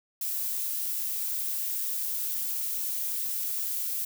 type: noise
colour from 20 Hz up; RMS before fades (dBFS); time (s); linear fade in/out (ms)
violet; -31; 0.21-4.05; 5
effects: none